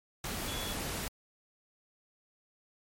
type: tone in noise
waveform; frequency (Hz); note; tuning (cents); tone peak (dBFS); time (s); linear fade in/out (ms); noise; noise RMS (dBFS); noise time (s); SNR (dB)
sine; 3387; G#7; +33; -41; 0.48-0.73; 2; pink; -37; 0.24-1.08; -7
effects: MP3 64 kbps